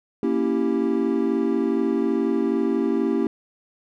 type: chord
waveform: triangle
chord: A# diminished seventh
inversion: none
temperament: equal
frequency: 233.1 / 277.2 / 329.6 / 392 Hz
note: A#3 / C#4 / E4 / G4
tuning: 0 / 0 / 0 / 0 cents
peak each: -23 dBFS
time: 0.23-3.27 s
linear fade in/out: 2 ms
effects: none